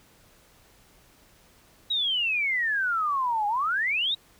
sine exponential two-way sweep, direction down then up, 3884 to 808 to 3884 Hz, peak -23 dBFS, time 1.9-4.15 s, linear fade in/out 10 ms, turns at 3.47 s, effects pink hiss -58 dBFS RMS until 4.39 s

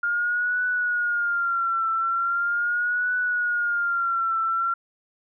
sine tone with vibrato, 1408 Hz, F6, 14 cents sharp, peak -21 dBFS, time 0.03-4.74 s, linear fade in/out 5 ms, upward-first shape triangle, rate 0.4 Hz, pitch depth 95 cents each way, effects none

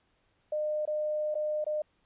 sine tone with dropouts, 607 Hz, D#5, 43 cents flat, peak -28 dBFS, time 0.52-1.82 s, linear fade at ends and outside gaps 5 ms, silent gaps 0.854-0.875 / 1.344-1.352 / 1.643-1.665 s, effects pink hiss -72 dBFS RMS until 2.05 s + resampled to 8000 Hz

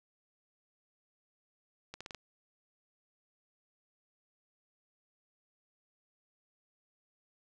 accelerating click train, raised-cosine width 0.2 ms, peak -26 dBFS, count 5, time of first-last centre 1.94-2.147 s, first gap 66 ms, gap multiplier 0.84, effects none

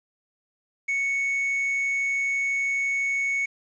triangle tone, 2217 Hz, C#7, in tune, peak -21 dBFS, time 0.88-3.46 s, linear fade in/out 10 ms, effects resampled to 16000 Hz + 9-bit

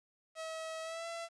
sawtooth tone with pitch glide, 643 to 671.9 Hz, E5 to E5, -43 to +33 cents, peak -36 dBFS, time 0.35-1.29 s, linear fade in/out 50 ms, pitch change +76 cents, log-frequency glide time 0.82-1.07 s, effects resampled to 22050 Hz + 11-bit

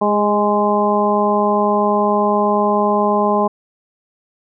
harmonic tone with a mistuned harmonic, 207.7 Hz, G#3, in tune, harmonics 1 / 2 / 3 / 4 / 5, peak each -19 / -19 / -19 / -19 / -19 dBFS, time 0.01-3.48 s, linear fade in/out 10 ms, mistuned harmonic 2, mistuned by -18 cents, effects none

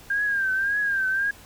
sine tone with vibrato, 1600 Hz, G6, 35 cents sharp, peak -21 dBFS, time 0.1-1.31 s, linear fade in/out 5 ms, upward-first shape triangle, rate 1.8 Hz, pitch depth 91 cents each way, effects pink hiss -48 dBFS RMS until 1.45 s

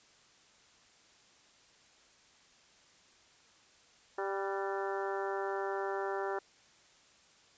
harmonic tone with a mistuned harmonic, 196 Hz, G3, in tune, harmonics 2 / 3 / 4 / 5 / 6 / 7 / 8 / 9, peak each -36 / -42 / -40 / -43 / -47 / -44 / -48 / -47 dBFS, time 4.18-6.39 s, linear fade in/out 5 ms, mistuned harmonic 8, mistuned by -66 cents, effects white hiss -63 dBFS RMS until 7.57 s + resampled to 16000 Hz

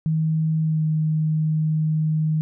sine tone with pitch glide, 158.4 to 156.04 Hz, D#3 to D#3, +31 to +5 cents, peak -18 dBFS, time 0.06-2.41 s, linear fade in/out 0 ms, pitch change -26 cents, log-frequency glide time 0.62-0.83 s, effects none

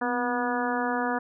harmonic tone with a mistuned harmonic, 243.3 Hz, B3, 26 cents flat, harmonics 1 / 2 / 3 / 4 / 5 / 6 / 7, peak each -30 / -32 / -31 / -32 / -35 / -34 / -35 dBFS, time 0.01-1.19 s, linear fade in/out 10 ms, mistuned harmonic 1, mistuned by +54 cents, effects none

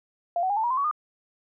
sine tone with pitch steps, 692 / 750.3 / 813.5 / 882 / 956.3 / 1036.8 / 1124.2 / 1218.8 Hz, F5 / F#5 / G#5 / A5 / A#5 / C6 / C#6 / D#6, -16 / +24 / -36 / +4 / +44 / -16 / +24 / -36 cents, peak -22 dBFS, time 0.36-0.912 s, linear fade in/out 2 ms, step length 69 ms, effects none

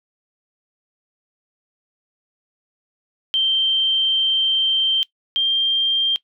sine tone pair in turn, 3136 / 3180 Hz, G7 / G7, 0 / +24 cents, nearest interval unison, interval 24 cents, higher second, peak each -15 dBFS, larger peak neither, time 3.34-5.03 / 5.36-6.16 s, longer first, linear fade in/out 0 ms, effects noise-tail reverb RT60 0.1 s tail -20 dB re dry

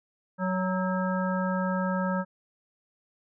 harmonic tone with a mistuned harmonic, 185.9 Hz, F#3, 8 cents sharp, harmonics 1 / 3 / 5 / 7 / 9, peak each -27 / -32 / -34 / -35 / -37 dBFS, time 0.38-2.25 s, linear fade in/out 50 ms, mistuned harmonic 9, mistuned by -65 cents, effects none

